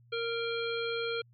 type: harmonic tone with a mistuned harmonic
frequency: 463.3 Hz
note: A#4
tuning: 11 cents flat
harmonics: 1 / 3 / 5 / 7 / 9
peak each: -33 / -38 / -40 / -41 / -43 dBFS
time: 0.12-1.22 s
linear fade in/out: 10 ms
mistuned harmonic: 5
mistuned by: +31 cents
effects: added 119 Hz sine -58 dBFS peak until 1.33 s